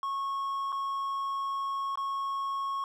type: tone with dropouts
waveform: triangle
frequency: 1097 Hz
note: C#6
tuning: 18 cents flat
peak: -28 dBFS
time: 0.03-2.84 s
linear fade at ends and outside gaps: 1 ms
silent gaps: 0.721-0.726 / 1.956-1.974 s
effects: none